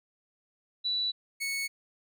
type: tone pair in turn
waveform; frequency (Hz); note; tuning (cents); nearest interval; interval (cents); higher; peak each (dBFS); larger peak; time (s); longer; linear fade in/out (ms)
sine / sawtooth; 3951 / 2210; B7 / C#7; 0 / -6; minor seventh; 1006; first; -27; neither; 0.84-1.12 / 1.4-1.68; neither; 20
effects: none